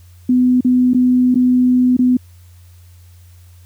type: tone with dropouts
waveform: sine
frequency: 250.8 Hz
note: B3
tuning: 27 cents sharp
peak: -9 dBFS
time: 0.29-2.17 s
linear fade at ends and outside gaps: 5 ms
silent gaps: 0.608-0.647 / 0.935-0.945 / 1.345-1.355 / 1.968-1.99 s
effects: added 88 Hz sine -40 dBFS peak until 3.65 s + white hiss -54 dBFS RMS until 3.65 s